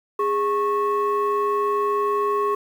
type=tone pair together; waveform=sine; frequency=411.4 / 1098.3 Hz; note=G#4 / C#6; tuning=-16 / -16 cents; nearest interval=octave + perfect fourth; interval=1700 cents; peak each=-20 dBFS; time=0.19-2.55 s; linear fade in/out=5 ms; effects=tanh soft clip ceiling -15 dBFS + 8-bit